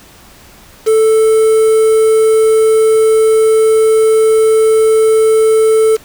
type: tone with quantisation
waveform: triangle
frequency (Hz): 440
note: A4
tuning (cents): 0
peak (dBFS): -4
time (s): 0.86-5.97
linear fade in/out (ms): 20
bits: 4
effects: pink hiss -40 dBFS RMS until 6.04 s